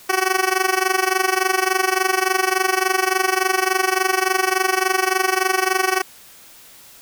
10% pulse tone with amplitude modulation, 376.5 Hz, F#4, 30 cents sharp, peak -5 dBFS, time 0.09-6.02 s, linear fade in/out 10 ms, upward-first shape sine, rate 23.5 Hz, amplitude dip 85%, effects white hiss -45 dBFS RMS until 7.01 s

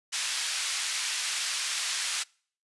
white band-pass noise, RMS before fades -31 dBFS, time 0.12-2.24 s, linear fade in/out 20 ms, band 1600 to 6900 Hz, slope 12 dB/octave, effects noise-tail reverb RT60 0.5 s tail -26 dB re dry + resampled to 24000 Hz

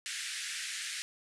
pink band-pass noise, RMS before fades -39 dBFS, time 0.06-1.02 s, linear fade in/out 0 ms, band 1600 to 10000 Hz, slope 48 dB/octave, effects none

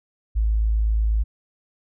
sine tone, 54.1 Hz, A1, 29 cents flat, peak -17 dBFS, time 0.35-1.24 s, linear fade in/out 20 ms, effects none

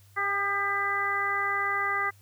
harmonic tone with a mistuned harmonic, 398.5 Hz, G4, 28 cents sharp, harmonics 1 / 2 / 3 / 4 / 5, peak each -39 / -35 / -29 / -33 / -29 dBFS, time 0.16-2.11 s, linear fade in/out 20 ms, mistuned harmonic 3, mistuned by +23 cents, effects added 99 Hz sine -54 dBFS peak until 2.21 s + white hiss -62 dBFS RMS until 2.21 s

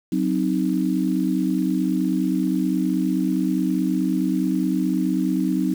sine chord, C diminished, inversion second, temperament equal with one note detuned, 186.18 / 261.6 / 311.1 Hz, Gb3 / C4 / Eb4, +11 / 0 / 0 cents, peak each -23 dBFS, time 0.12-5.74 s, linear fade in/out 5 ms, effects 7-bit

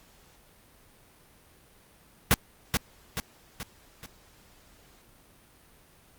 pink noise with echo, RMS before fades -19 dBFS, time 2.31-2.34 s, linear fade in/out 0 ms, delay 430 ms, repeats 4, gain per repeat -6 dB, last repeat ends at 4.06 s, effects pink hiss -58 dBFS RMS until 6.18 s + Opus 48 kbps

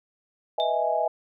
sine chord, E major seventh, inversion second, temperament equal with one note detuned, 490.8 / 622.3 / 659.3 / 830.6 Hz, B4 / D#5 / E5 / G#5, -11 / 0 / 0 / 0 cents, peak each -32 / -27 / -26 / -27 dBFS, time 0.58-1.08 s, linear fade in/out 5 ms
sine tone with exponential decay, 3597 Hz, A7, 37 cents sharp, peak -27 dBFS, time 0.6-0.83 s, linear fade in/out 0 ms, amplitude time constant 50 ms
effects none

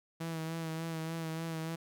sawtooth tone with vibrato, 162.6 Hz, E3, 23 cents flat, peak -32 dBFS, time 0.2-1.76 s, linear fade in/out 10 ms, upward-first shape sine, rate 3.4 Hz, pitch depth 30 cents each way, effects none

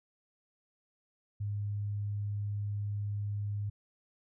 sine tone, 102.7 Hz, G#2, 19 cents flat, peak -32 dBFS, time 1.4-3.7 s, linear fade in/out 10 ms, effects none

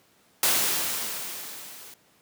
white noise with level ramp, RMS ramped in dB -21 to -46 dBFS, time 0.43-1.94 s, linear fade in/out 2 ms, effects pink hiss -61 dBFS RMS until 2.21 s + high-pass 150 Hz 12 dB/octave

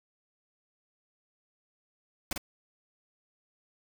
pink noise with echo, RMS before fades -32 dBFS, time 2.31-2.33 s, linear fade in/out 2 ms, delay 49 ms, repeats 1, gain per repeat -3 dB, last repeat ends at 2.379 s, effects none

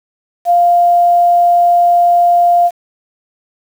sine tone with quantisation, 698 Hz, F5, 1 cent flat, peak -6 dBFS, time 0.45-2.71 s, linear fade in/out 50 ms, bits 6, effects none

